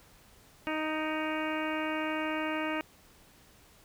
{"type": "harmonic tone with a mistuned harmonic", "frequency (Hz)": 311.1, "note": "D#4", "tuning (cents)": 0, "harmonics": [1, 2, 3, 4, 5, 6, 7, 8, 9], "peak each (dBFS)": [-34, -37, -39, -40, -41, -42, -42, -43, -44], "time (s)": [0.67, 2.81], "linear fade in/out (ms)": 0, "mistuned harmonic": 7, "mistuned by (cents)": 55, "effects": ["pink hiss -59 dBFS RMS until 3.84 s"]}